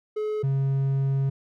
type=tone pair in turn; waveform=triangle; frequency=426.7 / 136.28 Hz; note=G#4 / C#3; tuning=+47 / -29 cents; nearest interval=octave + minor sixth; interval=1976 cents; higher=first; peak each=-23 / -19 dBFS; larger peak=second; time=0.16-0.43 / 0.43-1.3 s; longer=second; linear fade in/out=10 ms; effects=none